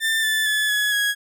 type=tone with pitch steps; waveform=30% pulse; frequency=1787 / 1754.3 / 1722.1 / 1690.6 / 1659.6 Hz; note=A6 / A6 / A6 / G#6 / G#6; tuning=+26 / -6 / -38 / +30 / -2 cents; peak=-16 dBFS; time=0-1.15 s; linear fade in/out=50 ms; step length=230 ms; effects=none